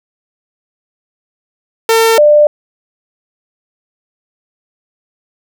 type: tone pair in turn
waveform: sawtooth / sine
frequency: 451.9 / 595.2 Hz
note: A4 / D5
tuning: +46 / +23 cents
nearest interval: perfect fourth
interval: 477 cents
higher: second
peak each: -3 dBFS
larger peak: neither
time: 1.89-2.18 / 2.18-2.47 s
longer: neither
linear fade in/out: 2 ms
effects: none